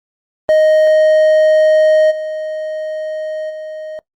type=tone with level steps; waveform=triangle; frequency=622.3 Hz; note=D#5; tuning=in tune; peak=-5 / -17 / -22 dBFS; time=0.49-3.99 s; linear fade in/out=0 ms; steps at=2.1 / 3.49 s; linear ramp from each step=20 ms; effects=noise-tail reverb RT60 0.1 s tail -20 dB re dry + Opus 24 kbps